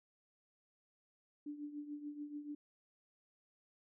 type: tone with tremolo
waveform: sine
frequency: 293.7 Hz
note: D4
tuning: in tune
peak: -40 dBFS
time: 1.46-2.55 s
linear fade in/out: 5 ms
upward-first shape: triangle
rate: 6.9 Hz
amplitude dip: 75%
effects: none